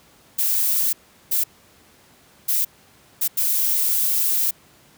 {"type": "noise bursts at uneven times", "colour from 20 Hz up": "violet", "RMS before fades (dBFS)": -20, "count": 5, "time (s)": [[0.38, 0.93], [1.31, 1.44], [2.48, 2.65], [3.21, 3.28], [3.37, 4.51]], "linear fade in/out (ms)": 10, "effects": ["pink hiss -53 dBFS RMS until 4.97 s", "high-pass 80 Hz 12 dB/octave"]}